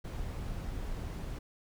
brown noise, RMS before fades -38 dBFS, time 0.04-1.39 s, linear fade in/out 10 ms, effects none

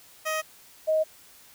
15% pulse / sine tone pair in turn, 628 / 628 Hz, D#5 / D#5, +16 / +16 cents, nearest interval unison, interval 0 cents, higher neither, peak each -20 dBFS, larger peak neither, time 0.25-0.42 / 0.87-1.04 s, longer neither, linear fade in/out 20 ms, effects white hiss -53 dBFS RMS until 1.54 s

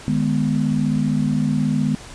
sine chord, G# minor, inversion second, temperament equal with one note detuned, 151.83 / 207.7 / 246.9 Hz, D#3 / G#3 / B3, -42 / 0 / 0 cents, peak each -21 dBFS, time 0.08-1.95 s, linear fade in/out 0 ms, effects pink hiss -39 dBFS RMS until 2.14 s + resampled to 22050 Hz

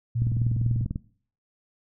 sine tone, 117.5 Hz, A#2, 14 cents sharp, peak -23 dBFS, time 0.15-0.85 s, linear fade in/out 10 ms
click train, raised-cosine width 5 ms, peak -17 dBFS, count 16, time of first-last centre 0.22-0.959 s, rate 20.3 Hz
effects noise-tail reverb RT60 0.5 s tail -20 dB re dry

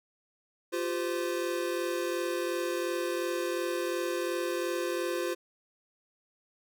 square chord, F suspended second, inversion none, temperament equal with one note detuned, 349.2 / 392 / 512.5 Hz, F4 / G4 / C5, 0 / 0 / -36 cents, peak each -33 / -38 / -35 dBFS, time 0.72-5.35 s, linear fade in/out 20 ms, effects none

